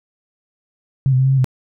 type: tone with pitch steps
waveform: sine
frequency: 134.9 / 128.4 / 131.9 / 133.9 / 134.8 / 128.8 Hz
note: C#3 / C3 / C3 / C3 / C#3 / C3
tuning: -47 / -32 / +14 / +40 / -48 / -27 cents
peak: -11 dBFS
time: 1.06-1.444 s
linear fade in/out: 0 ms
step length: 64 ms
effects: none